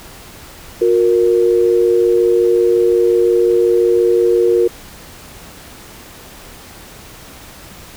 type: tone pair together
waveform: sine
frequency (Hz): 360.6 / 466.2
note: F#4 / A#4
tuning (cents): -45 / 0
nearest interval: major third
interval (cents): 445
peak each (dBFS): -12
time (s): 0.81-4.68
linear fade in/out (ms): 10
effects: pink hiss -37 dBFS RMS until 7.96 s